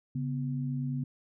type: tone pair together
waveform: sine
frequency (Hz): 139.41 / 248.4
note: C#3 / B3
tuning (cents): +10 / +10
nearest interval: minor seventh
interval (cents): 1000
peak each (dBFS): -31 / -35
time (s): 0.15-1.04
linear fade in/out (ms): 5
effects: none